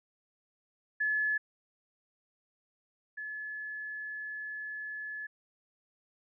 sine tone pair in turn, 1715 / 1715 Hz, A6 / A6, -45 / -45 cents, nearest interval unison, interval 0 cents, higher neither, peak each -27 / -37 dBFS, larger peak first, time 1-1.38 / 3.17-5.27 s, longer second, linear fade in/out 10 ms, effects none

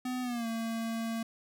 square tone with pitch glide, 252.1 to 227.2 Hz, B3 to A#3, +36 to -44 cents, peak -33 dBFS, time 0.05-1.23 s, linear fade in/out 5 ms, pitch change -180 cents, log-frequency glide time 0.22-0.47 s, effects none

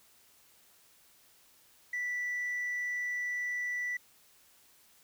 sine tone, 1967 Hz, B6, 7 cents flat, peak -30 dBFS, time 1.93-3.97 s, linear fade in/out 5 ms, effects tanh soft clip ceiling -30 dBFS + white hiss -63 dBFS RMS until 5.03 s

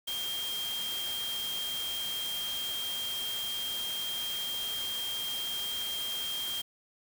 sine tone in noise, 3202 Hz, G7, 36 cents sharp, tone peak -33 dBFS, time 0.07-6.62 s, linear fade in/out 10 ms, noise white, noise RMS -40 dBFS, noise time 0.07-6.62 s, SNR +4 dB, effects none

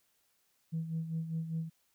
sine tone with tremolo, 162.4 Hz, E3, 26 cents flat, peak -30 dBFS, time 0.72-1.7 s, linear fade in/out 20 ms, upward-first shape sine, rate 5 Hz, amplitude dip 65%, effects tanh soft clip ceiling -28 dBFS + white hiss -74 dBFS RMS until 1.94 s

